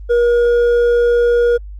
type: tone with hard clipping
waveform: sine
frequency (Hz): 477.1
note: A#4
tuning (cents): +40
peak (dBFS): -11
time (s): 0.09-1.58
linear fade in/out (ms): 20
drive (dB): 4
effects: added 50 Hz sine -28 dBFS peak until 1.79 s + Opus 24 kbps